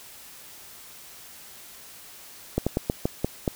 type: slowing click train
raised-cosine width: 2 ms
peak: -9 dBFS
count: 7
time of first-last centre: 2.58-3.478 s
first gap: 86 ms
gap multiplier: 1.22
effects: white hiss -46 dBFS RMS until 3.55 s